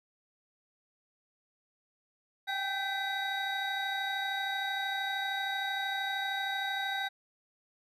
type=tone cluster; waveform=triangle; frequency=779 / 812 / 1551 / 2005 / 3809 Hz; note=G5 / G#5 / G6 / B6 / A#7; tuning=-11 / -39 / -19 / +26 / +37 cents; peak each=-35 / -40 / -34 / -40 / -36 dBFS; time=2.47-7.09 s; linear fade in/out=20 ms; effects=none